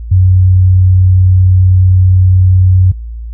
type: tone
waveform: sine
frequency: 92.6 Hz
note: F#2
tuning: 2 cents sharp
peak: -3 dBFS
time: 0.11-2.92 s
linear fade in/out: 10 ms
effects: added 57 Hz sine -20 dBFS peak until 3.33 s